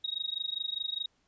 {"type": "tone with amplitude modulation", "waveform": "sine", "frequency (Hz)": 3774, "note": "A#7", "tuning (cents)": 21, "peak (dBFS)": -28, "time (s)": [0.04, 1.06], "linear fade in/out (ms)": 5, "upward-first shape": "sine", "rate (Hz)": 24.9, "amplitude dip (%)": 95, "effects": ["pink hiss -72 dBFS RMS until 1.27 s", "resampled to 16000 Hz"]}